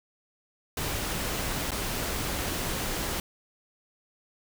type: noise with dropouts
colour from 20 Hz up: pink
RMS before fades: -31 dBFS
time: 0.77-3.2 s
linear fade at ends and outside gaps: 2 ms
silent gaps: 1.708-1.717 s
effects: none